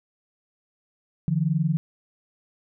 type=tone pair together; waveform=sine; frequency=149.2 / 170.3 Hz; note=D3 / F3; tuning=+28 / -43 cents; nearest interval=major second; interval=229 cents; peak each=-23 dBFS; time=1.28-1.77 s; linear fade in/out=0 ms; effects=none